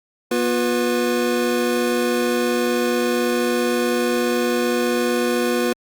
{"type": "tone cluster", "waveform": "square", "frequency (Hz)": [241, 356.4, 492.2], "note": ["B3", "F4", "B4"], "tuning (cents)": [-42, 35, -6], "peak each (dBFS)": -23, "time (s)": [0.31, 5.73], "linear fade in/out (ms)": 5, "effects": ["Opus 48 kbps"]}